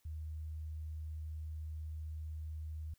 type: tone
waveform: sine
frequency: 77.9 Hz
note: D#2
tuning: 3 cents sharp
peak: -40 dBFS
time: 0.05-2.94 s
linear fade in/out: 5 ms
effects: white hiss -75 dBFS RMS until 2.98 s